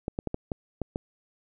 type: clicks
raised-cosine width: 2 ms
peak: -16 dBFS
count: 7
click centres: 0.081 / 0.189 / 0.273 / 0.344 / 0.518 / 0.817 / 0.959 s
effects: none